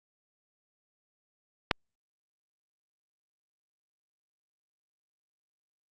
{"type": "click", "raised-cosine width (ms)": 0.3, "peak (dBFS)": -6, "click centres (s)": 1.712, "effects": ["Opus 48 kbps"]}